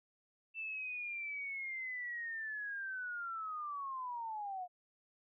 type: linear sweep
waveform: sine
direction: down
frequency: 2667 to 707 Hz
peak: -39 dBFS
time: 0.54-4.68 s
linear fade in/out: 50 ms
effects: none